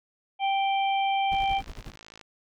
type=harmonic tone; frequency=784 Hz; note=G5; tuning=in tune; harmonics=1 / 3 / 4; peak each=-23 / -33 / -35 dBFS; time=0.39-1.62 s; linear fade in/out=50 ms
type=noise with tremolo; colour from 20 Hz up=brown; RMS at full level=-37 dBFS; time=1.31-1.96 s; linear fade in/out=10 ms; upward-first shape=sine; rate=11 Hz; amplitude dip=95%
type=click train; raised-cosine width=0.2 ms; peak=-29 dBFS; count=49; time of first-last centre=1.33-2.212 s; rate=54.4 Hz
effects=none